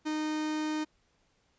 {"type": "tone", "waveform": "45% pulse", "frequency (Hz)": 307.9, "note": "D#4", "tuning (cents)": -18, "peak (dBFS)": -30, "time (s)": [0.05, 0.85], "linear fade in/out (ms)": 20, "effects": ["pink hiss -71 dBFS RMS until 1.58 s", "resampled to 16000 Hz"]}